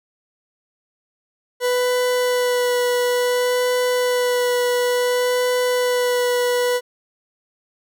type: tone with vibrato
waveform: 40% pulse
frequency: 493.9 Hz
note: B4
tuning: in tune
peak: -16 dBFS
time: 1.6-6.81 s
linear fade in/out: 50 ms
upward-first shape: sine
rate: 0.57 Hz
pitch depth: 13 cents each way
effects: none